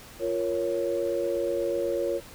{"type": "chord", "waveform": "sine", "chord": "Bb minor", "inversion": "second", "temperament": "equal", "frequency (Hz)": [349.2, 466.2, 554.4], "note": ["F4", "Bb4", "Db5"], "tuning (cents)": [0, 0, 0], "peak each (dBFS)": [-30, -30, -28], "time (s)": [0.19, 2.21], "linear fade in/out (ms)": 50, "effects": ["pink hiss -47 dBFS RMS until 2.34 s"]}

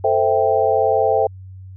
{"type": "chord", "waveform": "sine", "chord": "A minor seventh", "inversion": "none", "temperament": "equal with one note detuned", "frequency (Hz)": [442.5, 523.3, 659.3, 784], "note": ["A4", "C5", "E5", "G5"], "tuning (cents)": [10, 0, 0, 0], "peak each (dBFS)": -19, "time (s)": [0.04, 1.27], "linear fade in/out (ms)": 5, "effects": ["added 94 Hz sine -34 dBFS peak until 1.76 s"]}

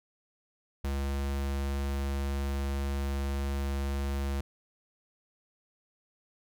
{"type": "tone", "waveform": "square", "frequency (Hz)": 69.3, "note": "C#2", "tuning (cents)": 0, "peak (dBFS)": -30, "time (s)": [0.84, 4.41], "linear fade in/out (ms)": 5, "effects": []}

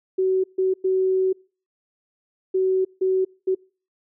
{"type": "tone bursts at uneven times", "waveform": "sine", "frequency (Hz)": 376.5, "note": "F#4", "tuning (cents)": 30, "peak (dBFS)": -17, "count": 6, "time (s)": [[0.18, 0.44], [0.58, 0.74], [0.84, 1.33], [2.54, 2.85], [3.01, 3.25], [3.47, 3.55]], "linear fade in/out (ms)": 10, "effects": ["noise-tail reverb RT60 0.4 s tail -26 dB re dry"]}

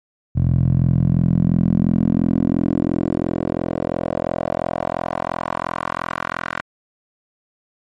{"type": "tone with band-pass filter sweep", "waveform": "10% pulse", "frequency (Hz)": 42.89, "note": "F1", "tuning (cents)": -31, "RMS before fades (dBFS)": -19, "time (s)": [0.35, 6.62], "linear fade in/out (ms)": 20, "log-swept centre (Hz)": [110, 1500], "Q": 2.3, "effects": ["MP3 64 kbps"]}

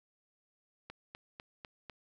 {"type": "click train", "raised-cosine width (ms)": 0.3, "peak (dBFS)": -29, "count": 5, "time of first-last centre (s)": [0.9, 1.898], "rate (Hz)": 4.01, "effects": []}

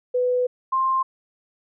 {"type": "tone pair in turn", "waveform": "sine", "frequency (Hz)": [497.5, 1054.2], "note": ["B4", "C6"], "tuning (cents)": [13, 13], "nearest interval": "octave + minor second", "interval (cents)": 1300, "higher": "second", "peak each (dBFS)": -18, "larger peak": "neither", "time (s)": [[0.14, 0.47], [0.72, 1.03]], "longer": "first", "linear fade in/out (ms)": 10, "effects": []}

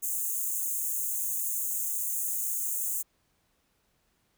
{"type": "high-pass noise", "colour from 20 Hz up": "white", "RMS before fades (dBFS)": -31, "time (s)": [0.02, 3.03], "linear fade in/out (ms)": 20, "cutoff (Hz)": 6400, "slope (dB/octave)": 96, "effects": ["pink hiss -72 dBFS RMS until 4.37 s"]}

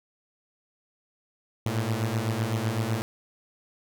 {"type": "beating tone pair", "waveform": "sawtooth", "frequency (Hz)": [107.2, 115.1], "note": ["A2", "A#2"], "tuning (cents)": [-45, -22], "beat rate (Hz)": 7.9, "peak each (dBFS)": [-25, -24], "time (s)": [1.66, 3.02], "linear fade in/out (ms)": 0, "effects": []}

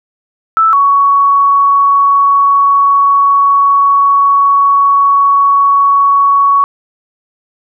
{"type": "tone pair in turn", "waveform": "sine", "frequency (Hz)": [1318.5, 1118.7], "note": ["E6", "C#6"], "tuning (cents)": [0, 15], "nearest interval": "minor third", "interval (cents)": 285, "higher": "first", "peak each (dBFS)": -5, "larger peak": "neither", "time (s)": [[0.57, 0.73], [0.73, 6.64]], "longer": "second", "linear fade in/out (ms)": 0, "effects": []}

